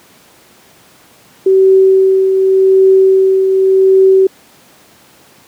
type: tone with tremolo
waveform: sine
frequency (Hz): 382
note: G4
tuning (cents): -45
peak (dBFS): -3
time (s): 1.46-4.27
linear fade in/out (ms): 5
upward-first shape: triangle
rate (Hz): 0.87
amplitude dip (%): 45
effects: pink hiss -44 dBFS RMS until 5.47 s + high-pass 150 Hz 12 dB/octave